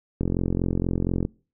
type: click train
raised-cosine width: 3 ms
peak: -11 dBFS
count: 47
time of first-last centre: 0.21-1.251 s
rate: 44.2 Hz
effects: noise-tail reverb RT60 0.4 s tail -26 dB re dry